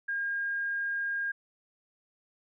sine tone, 1617 Hz, G#6, 47 cents flat, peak -29 dBFS, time 0.08-1.32 s, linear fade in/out 10 ms, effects none

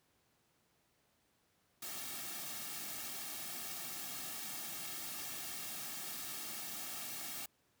white noise with comb filter, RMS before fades -44 dBFS, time 1.82-7.46 s, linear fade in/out 5 ms, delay 2 ms, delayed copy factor -0.65, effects pink hiss -75 dBFS RMS until 7.8 s + high-pass 80 Hz 12 dB/octave

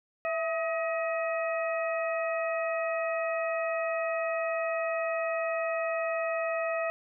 harmonic tone with a mistuned harmonic, 634 Hz, D#5, 32 cents sharp, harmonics 1 / 2 / 3 / 4, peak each -29 / -36 / -38 / -38 dBFS, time 0.25-6.9 s, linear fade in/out 0 ms, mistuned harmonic 1, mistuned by +69 cents, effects none

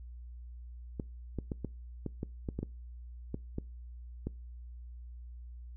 clicks, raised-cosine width 3 ms, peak -22 dBFS, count 12, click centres 0.998 / 1.387 / 1.518 / 1.647 / 2.063 / 2.231 / 2.488 / 2.59 / 2.63 / 3.344 / 3.584 / 4.27 s, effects noise-tail reverb RT60 0.3 s tail -24 dB re dry + added 60 Hz sine -44 dBFS peak until 5.76 s

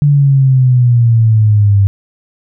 sine exponential sweep, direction down, 146.83 to 98 Hz, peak -5 dBFS, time 0.02-1.87 s, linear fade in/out 0 ms, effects none

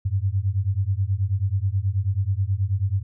sine beating tone pair, 93 / 102.3 Hz, F#2 / G#2, +9 / -26 cents, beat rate 9.3 Hz, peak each -23 dBFS, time 0.05-3.03 s, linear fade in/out 10 ms, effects none

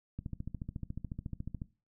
click train, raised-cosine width 5 ms, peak -26 dBFS, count 21, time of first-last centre 0.19-1.619 s, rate 14 Hz, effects noise-tail reverb RT60 0.3 s tail -18 dB re dry

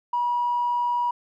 triangle tone with tanh clipping, 966 Hz, B5, 39 cents flat, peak -21 dBFS, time 0.13-1.11 s, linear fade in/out 5 ms, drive 4 dB, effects none

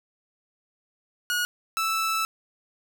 sawtooth tone pair in turn, 1449 / 1316.6 Hz, F#6 / E6, -37 / -3 cents, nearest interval major second, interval 166 cents, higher first, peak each -20 dBFS, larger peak neither, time 1.3-1.45 / 1.77-2.25 s, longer second, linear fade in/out 0 ms, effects none

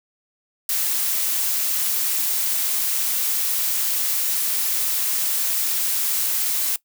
blue noise, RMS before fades -22 dBFS, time 0.69-6.76 s, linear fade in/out 2 ms, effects noise-tail reverb RT60 0.1 s tail -20 dB re dry

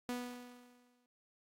sawtooth tone with exponential decay, 245.7 Hz, B3, 9 cents flat, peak -32 dBFS, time 0.09-1.06 s, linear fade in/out 0 ms, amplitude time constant 210 ms, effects AAC 64 kbps

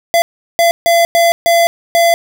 square tone bursts at uneven times, 679 Hz, F5, 49 cents flat, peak -8 dBFS, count 6, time 0.14-0.22 / 0.59-0.71 / 0.86-1.05 / 1.15-1.32 / 1.46-1.67 / 1.95-2.14 s, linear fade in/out 0 ms, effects none

